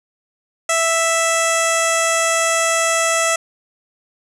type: tone with low-pass filter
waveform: 15% pulse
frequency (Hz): 659.3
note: E5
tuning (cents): 0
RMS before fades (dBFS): -17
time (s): 0.69-3.36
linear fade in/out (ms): 5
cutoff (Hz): 8600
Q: 6.1
effects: none